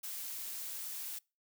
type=noise; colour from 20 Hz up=blue; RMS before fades=-42 dBFS; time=0.03-1.19 s; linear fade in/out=10 ms; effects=noise-tail reverb RT60 0.3 s tail -26 dB re dry